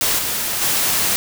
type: noise with level steps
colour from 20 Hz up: white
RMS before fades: -18 / -22 / -18 dBFS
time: 0.01-1.16 s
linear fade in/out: 0 ms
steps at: 0.18 / 0.61 s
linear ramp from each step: 10 ms
effects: none